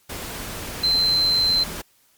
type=tone in noise; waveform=sine; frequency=4094 Hz; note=C8; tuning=38 cents flat; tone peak=-16 dBFS; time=0.83-1.64 s; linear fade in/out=10 ms; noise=pink; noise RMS=-32 dBFS; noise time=0.09-1.82 s; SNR=+13 dB; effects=white hiss -60 dBFS RMS until 2.17 s + MP3 96 kbps